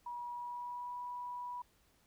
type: tone with pitch glide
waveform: sine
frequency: 964 to 979.2 Hz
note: B5 to B5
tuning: -42 to -15 cents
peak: -40 dBFS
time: 0.06-1.62 s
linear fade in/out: 5 ms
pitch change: +27 cents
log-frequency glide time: 0.29-0.95 s
effects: pink hiss -71 dBFS RMS until 2.06 s